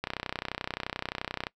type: click train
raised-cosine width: 0.3 ms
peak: -15 dBFS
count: 46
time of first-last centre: 0.04-1.469 s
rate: 31.5 Hz
effects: noise-tail reverb RT60 0.1 s tail -22 dB re dry